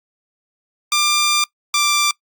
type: tone pair in turn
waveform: 10% pulse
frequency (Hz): 1192 / 1179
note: D6 / D6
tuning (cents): +25 / +6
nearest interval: unison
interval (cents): 19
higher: first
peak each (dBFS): -6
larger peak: neither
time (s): 0.92-1.44 / 1.74-2.11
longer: first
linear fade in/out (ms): 2
effects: noise-tail reverb RT60 0.1 s tail -22 dB re dry + Opus 48 kbps